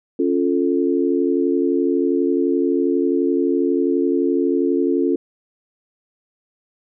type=chord; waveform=sine; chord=Db augmented; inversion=none; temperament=equal; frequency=277.2 / 349.2 / 440 Hz; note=Db4 / F4 / A4; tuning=0 / 0 / 0 cents; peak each=-19 / -19 / -22 dBFS; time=0.19-5.16 s; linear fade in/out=5 ms; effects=none